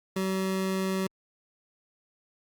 25% pulse tone, 190 Hz, F#3, 46 cents sharp, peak -23 dBFS, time 0.16-1.07 s, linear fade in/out 5 ms, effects Opus 48 kbps

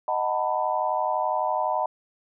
sine chord, B dominant seventh, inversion first, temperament equal with one note detuned, 622.3 / 740 / 895.9 / 987.8 Hz, D#5 / F#5 / A5 / B5, 0 / 0 / +31 / 0 cents, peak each -28 dBFS, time 0.08-1.86 s, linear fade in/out 2 ms, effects none

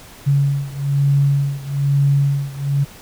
sine beating tone pair, 140 / 141.1 Hz, C#3 / C#3, +18 / +31 cents, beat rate 1.1 Hz, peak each -16 / -18 dBFS, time 0.26-2.85 s, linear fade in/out 20 ms, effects pink hiss -41 dBFS RMS until 3.01 s

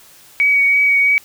sine tone with vibrato, 2257 Hz, C#7, 31 cents sharp, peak -10 dBFS, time 0.4-1.18 s, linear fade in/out 0 ms, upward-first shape triangle, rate 3 Hz, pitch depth 16 cents each way, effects white hiss -45 dBFS RMS until 1.24 s

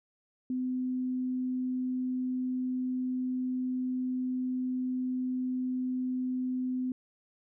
sine tone, 254.5 Hz, C4, 48 cents flat, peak -29 dBFS, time 0.5-6.92 s, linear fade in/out 2 ms, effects none

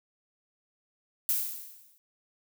violet noise with exponential decay, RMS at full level -25 dBFS, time 1.29-1.98 s, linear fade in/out 0 ms, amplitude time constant 150 ms, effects none

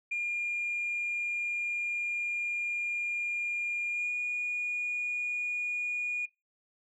sine tone with pitch glide, 2412 to 2443 Hz, D7 to D#7, +46 to -32 cents, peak -28 dBFS, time 0.11-6.26 s, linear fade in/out 10 ms, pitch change +22 cents, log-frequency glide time 3.9-4.11 s, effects noise-tail reverb RT60 0.2 s tail -20 dB re dry + tanh soft clip ceiling -26 dBFS

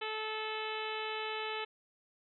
harmonic tone, 435.2 Hz, A4, 19 cents flat, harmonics 1 / 2 / 3 / 4 / 5 / 6 / 7 / 8 / 9, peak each -41 / -42 / -44 / -46 / -46 / -44 / -45 / -49 / -50 dBFS, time 0.01-1.65 s, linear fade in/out 10 ms, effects none

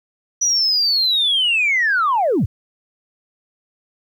sine linear sweep, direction down, 5920 to 64.8 Hz, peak -13 dBFS, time 0.41-2.46 s, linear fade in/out 10 ms, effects tanh soft clip ceiling -10 dBFS + 9-bit

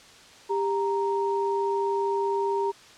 sine tone pair together, 396.8 / 932.3 Hz, G4 / A#5, +21 / 0 cents, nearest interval octave + minor third, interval 1479 cents, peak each -25 / -27 dBFS, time 0.49-2.72 s, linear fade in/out 20 ms, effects white hiss -50 dBFS RMS until 2.97 s + low-pass 6000 Hz 12 dB/octave

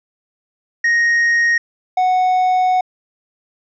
triangle tone pair in turn, 1869 / 738.3 Hz, A#6 / F#5, +4 / -4 cents, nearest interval octave + major third, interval 1608 cents, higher first, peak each -10 dBFS, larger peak neither, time 0.84-1.58 / 1.97-2.81 s, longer second, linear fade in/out 5 ms, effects resampled to 16000 Hz

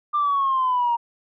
sine exponential sweep, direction down, 1197 to 932.3 Hz, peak -17 dBFS, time 0.13-0.97 s, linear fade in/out 20 ms, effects tanh soft clip ceiling -14 dBFS

